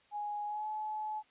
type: tone with pitch glide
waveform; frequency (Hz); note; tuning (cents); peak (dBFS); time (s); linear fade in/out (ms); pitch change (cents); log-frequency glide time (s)
sine; 830.6 to 856.9; G#5 to A5; 0 to -46; -35; 0.11-1.23; 50; +54; 0.46-0.67
effects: white hiss -67 dBFS RMS until 1.3 s + resampled to 8000 Hz